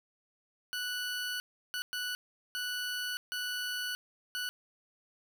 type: tone bursts at uneven times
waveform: 20% pulse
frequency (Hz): 1480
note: F#6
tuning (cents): 0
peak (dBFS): -29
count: 6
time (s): 0.73-1.4 / 1.74-1.82 / 1.93-2.15 / 2.55-3.17 / 3.32-3.95 / 4.35-4.49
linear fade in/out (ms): 0
effects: none